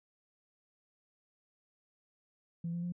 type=tone with pitch steps; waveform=sine; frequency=168.5 / 172.04 / 175.66 Hz; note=E3 / F3 / F3; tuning=+38 / -26 / +10 cents; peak=-33 dBFS; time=2.64-2.922 s; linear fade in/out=5 ms; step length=94 ms; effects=tanh soft clip ceiling -30 dBFS